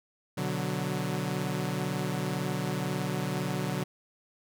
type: chord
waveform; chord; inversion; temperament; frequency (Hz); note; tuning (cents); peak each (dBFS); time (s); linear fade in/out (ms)
sawtooth; B minor; none; equal with one note detuned; 124.83 / 146.83 / 185; B2 / D3 / F#3; +19 / 0 / 0; -32 / -29 / -29; 0.37-3.84; 10
effects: none